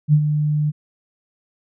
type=tone with ADSR envelope; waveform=sine; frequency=150 Hz; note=D3; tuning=37 cents sharp; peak=-8 dBFS; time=0.08-0.72 s; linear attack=51 ms; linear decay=70 ms; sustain=-8 dB; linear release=31 ms; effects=none